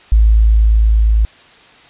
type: tone with level ramp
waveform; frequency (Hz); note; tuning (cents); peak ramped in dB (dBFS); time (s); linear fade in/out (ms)
sine; 54.4; A1; -19; -5 to -8; 0.12-1.25; 0
effects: white hiss -43 dBFS RMS until 1.89 s + resampled to 8000 Hz